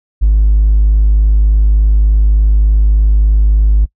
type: tone with hard clipping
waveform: sine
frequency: 51.7 Hz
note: G#1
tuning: 7 cents flat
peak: -6 dBFS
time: 0.21-3.86 s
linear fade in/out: 20 ms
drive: 1 dB
effects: noise-tail reverb RT60 0.1 s tail -23 dB re dry